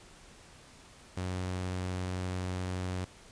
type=tone; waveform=sawtooth; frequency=91.7 Hz; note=F#2; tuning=15 cents flat; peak=-29 dBFS; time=1.17-3.05 s; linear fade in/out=5 ms; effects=pink hiss -55 dBFS RMS until 3.31 s + resampled to 22050 Hz